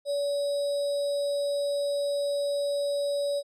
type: tone with sample-and-hold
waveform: sine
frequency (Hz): 571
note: D5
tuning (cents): -49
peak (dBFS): -25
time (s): 0.05-3.43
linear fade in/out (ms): 50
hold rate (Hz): 4410
effects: low-pass 9000 Hz 12 dB/octave